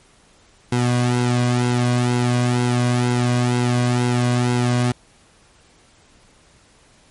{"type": "tone with flanger", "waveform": "sawtooth", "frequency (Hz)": 122.6, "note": "B2", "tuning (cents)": -12, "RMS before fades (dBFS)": -18, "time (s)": [0.72, 4.92], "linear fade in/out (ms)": 5, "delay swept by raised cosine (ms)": [1.7, 2.27], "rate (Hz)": 2.1, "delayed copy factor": -0.85, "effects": ["pink hiss -53 dBFS RMS until 7.1 s", "MP3 48 kbps"]}